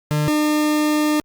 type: tone pair in turn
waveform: 40% pulse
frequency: 150 / 302.1 Hz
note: D3 / D4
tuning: +37 / +49 cents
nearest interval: octave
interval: 1212 cents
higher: second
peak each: -16 / -15 dBFS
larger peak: second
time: 0.11-0.28 / 0.28-1.2 s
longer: second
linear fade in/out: 0 ms
effects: Opus 48 kbps